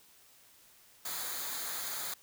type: noise with comb filter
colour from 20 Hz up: white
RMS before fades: -38 dBFS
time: 1.05-2.14 s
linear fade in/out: 5 ms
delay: 0.36 ms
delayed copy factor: -0.6
effects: white hiss -61 dBFS RMS until 2.22 s